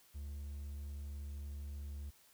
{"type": "tone", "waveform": "triangle", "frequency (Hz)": 71.7, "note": "D2", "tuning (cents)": -41, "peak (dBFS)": -40, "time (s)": [0.14, 2.11], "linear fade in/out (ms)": 20, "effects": ["white hiss -66 dBFS RMS until 2.33 s"]}